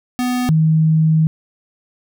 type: tone pair in turn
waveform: square / sine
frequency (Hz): 248.7 / 158.35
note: B3 / D#3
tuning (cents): +12 / +31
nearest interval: minor sixth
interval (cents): 781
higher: first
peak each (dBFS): -17 / -10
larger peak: second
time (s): 0.19-0.49 / 0.49-1.27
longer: second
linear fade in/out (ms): 0
effects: none